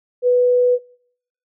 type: tone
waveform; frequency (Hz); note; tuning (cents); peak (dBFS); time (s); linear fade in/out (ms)
sine; 493.9; B4; 0; -11; 0.22-0.79; 50
effects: noise-tail reverb RT60 0.7 s tail -25 dB re dry